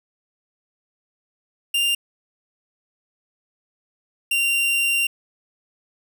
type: tone pair in turn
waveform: 45% pulse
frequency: 2794 / 2770 Hz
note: F7 / F7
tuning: 0 / -15 cents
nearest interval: unison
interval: 15 cents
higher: first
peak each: -18 dBFS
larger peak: neither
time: 1.74-1.95 / 4.31-5.07 s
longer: second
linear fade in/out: 5 ms
effects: none